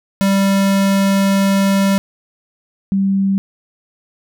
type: tone pair in turn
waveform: square / sine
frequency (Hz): 196 / 194.93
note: G3 / G3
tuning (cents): 0 / -9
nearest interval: unison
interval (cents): 9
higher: first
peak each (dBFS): -12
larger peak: neither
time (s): 0.21-1.98 / 2.92-3.38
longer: first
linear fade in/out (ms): 0
effects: none